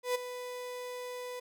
35% pulse tone with ADSR envelope, 496.2 Hz, B4, 8 cents sharp, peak -25 dBFS, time 0.03-1.4 s, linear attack 120 ms, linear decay 13 ms, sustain -12 dB, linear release 9 ms, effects none

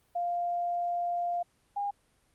sine tone pair in turn, 698.5 / 809.7 Hz, F5 / G#5, 0 / -44 cents, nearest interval minor third, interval 256 cents, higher second, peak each -28 / -29 dBFS, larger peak first, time 0.15-1.43 / 1.76-1.91 s, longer first, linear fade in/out 10 ms, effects pink hiss -69 dBFS RMS until 2.34 s + Opus 32 kbps

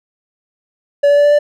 triangle tone with pitch steps, 572 / 576 / 580 / 584 / 588.1 Hz, D5 / D5 / D5 / D5 / D5, -46 / -34 / -22 / -10 / +2 cents, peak -5 dBFS, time 1.03-1.39 s, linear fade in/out 10 ms, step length 72 ms, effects none

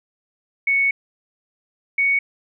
sine tone pair in turn, 2217 / 2228 Hz, C#7 / C#7, 0 / +8 cents, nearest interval unison, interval 8 cents, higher second, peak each -15 / -15 dBFS, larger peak neither, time 0.67-0.91 / 1.98-2.19 s, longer first, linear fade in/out 5 ms, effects none

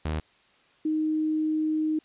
sawtooth / sine tone pair in turn, 77.78 / 311.1 Hz, D#2 / D#4, 0 / 0 cents, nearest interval 2 octaves, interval 2400 cents, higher second, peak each -23 dBFS, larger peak neither, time 0.05-0.2 / 0.85-1.99 s, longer second, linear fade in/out 5 ms, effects white hiss -61 dBFS RMS until 2.04 s + resampled to 8000 Hz

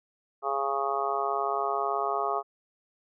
harmonic tone, 138.1 Hz, C#3, 6 cents flat, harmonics 3 / 4 / 5 / 6 / 7 / 8 / 9, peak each -33 / -40 / -31 / -34 / -41 / -32 / -33 dBFS, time 0.42-2.43 s, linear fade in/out 50 ms, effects none

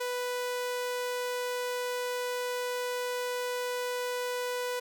sawtooth tone, 494.3 Hz, B4, 1 cent sharp, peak -27 dBFS, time 0-4.8 s, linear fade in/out 10 ms, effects none

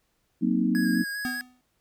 sine chord, C half-diminished seventh, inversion second, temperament equal, 185 / 233.1 / 261.6 / 311.1 Hz, Gb3 / Bb3 / C4 / Eb4, 0 / 0 / 0 / 0 cents, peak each -27 / -25 / -27 / -28 dBFS, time 0.41-1.04 s, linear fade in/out 20 ms
square tone with vibrato, 1652 Hz, G#6, 10 cents flat, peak -31 dBFS, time 0.75-1.41 s, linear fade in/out 0 ms, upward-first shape square, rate 5 Hz, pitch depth 17 cents each way
square tone with exponential decay, 250.7 Hz, B3, 26 cents sharp, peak -27 dBFS, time 1.25-1.61 s, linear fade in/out 0 ms, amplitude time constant 77 ms
effects pink hiss -72 dBFS RMS until 1.8 s

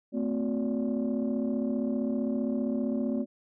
sine tone cluster, 222.8 / 258.1 / 362.8 / 576 Hz, A3 / C4 / F#4 / D5, +22 / -23 / -34 / -34 cents, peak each -29 / -29 / -36 / -36 dBFS, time 0.12-3.26 s, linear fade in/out 50 ms, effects tanh soft clip ceiling -20 dBFS

